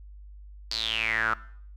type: tone with band-pass filter sweep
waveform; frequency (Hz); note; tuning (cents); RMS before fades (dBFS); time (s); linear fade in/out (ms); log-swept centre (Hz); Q
sawtooth; 111.7; A2; +27; -28; 0.71-1.34; 0; 4700 to 1300; 9.3
effects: noise-tail reverb RT60 0.6 s tail -19 dB re dry + added 50 Hz sine -43 dBFS peak until 1.76 s